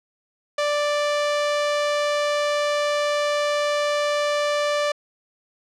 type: tone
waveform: sawtooth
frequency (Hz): 587.3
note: D5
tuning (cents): 0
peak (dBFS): -16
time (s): 0.58-4.92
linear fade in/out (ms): 5
effects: low-pass 6000 Hz 12 dB/octave